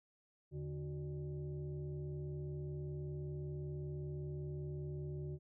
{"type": "tone with frequency modulation", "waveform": "sine", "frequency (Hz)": 145.1, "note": "D3", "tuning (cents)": -21, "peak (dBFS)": -40, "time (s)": [0.51, 5.39], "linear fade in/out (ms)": 50, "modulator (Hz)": 225, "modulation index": 0.87, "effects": []}